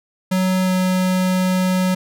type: tone with pitch glide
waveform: square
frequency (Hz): 185.9 to 184.83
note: F#3 to F#3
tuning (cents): +8 to -2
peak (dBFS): -16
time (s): 0.31-1.95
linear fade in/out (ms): 10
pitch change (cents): -10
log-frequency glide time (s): 0.64-0.71
effects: none